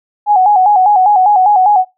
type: tone with vibrato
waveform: sine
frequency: 786 Hz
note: G5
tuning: 4 cents sharp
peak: -5 dBFS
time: 0.26-1.85 s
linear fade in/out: 50 ms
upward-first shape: square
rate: 5 Hz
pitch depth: 97 cents each way
effects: noise-tail reverb RT60 0.2 s tail -20 dB re dry